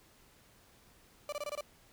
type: tone bursts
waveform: 35% pulse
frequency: 587.3 Hz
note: D5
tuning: in tune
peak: -34 dBFS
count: 6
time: 1.29-1.609 s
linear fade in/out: 2 ms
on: 34 ms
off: 23 ms
effects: pink hiss -63 dBFS RMS until 1.92 s